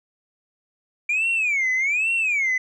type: tone with vibrato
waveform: sine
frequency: 2349 Hz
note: D7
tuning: in tune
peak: -17 dBFS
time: 1.09-2.58 s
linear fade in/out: 5 ms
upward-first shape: sine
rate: 1.2 Hz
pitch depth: 260 cents each way
effects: tanh soft clip ceiling -17 dBFS

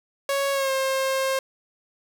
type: tone with pitch glide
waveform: sawtooth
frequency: 554.4 to 532.7 Hz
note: C#5 to C5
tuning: 0 to +31 cents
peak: -18 dBFS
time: 0.29-1.39 s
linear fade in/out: 2 ms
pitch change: -69 cents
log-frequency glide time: 0.52-0.71 s
effects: none

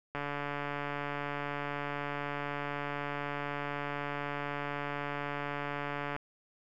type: click train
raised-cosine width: 0.5 ms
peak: -21 dBFS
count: 867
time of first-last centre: 0.15-6.164 s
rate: 144 Hz
effects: none

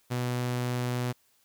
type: tone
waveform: sawtooth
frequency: 123.47 Hz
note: B2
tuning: in tune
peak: -24 dBFS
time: 0.1-1.13 s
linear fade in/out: 20 ms
effects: white hiss -67 dBFS RMS until 1.44 s

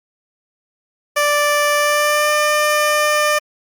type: tone with pitch glide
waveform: 15% pulse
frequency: 587.3 to 599.6 Hz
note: D5 to D5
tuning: 0 to +36 cents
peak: -7 dBFS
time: 1.16-3.39 s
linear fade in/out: 10 ms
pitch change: +36 cents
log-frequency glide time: 1.78-2.34 s
effects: Opus 48 kbps

